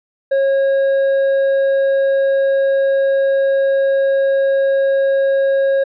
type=tone with hard clipping; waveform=sine; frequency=545 Hz; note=C#5; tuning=29 cents flat; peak=-13 dBFS; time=0.31-5.84 s; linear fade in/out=10 ms; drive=4 dB; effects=resampled to 11025 Hz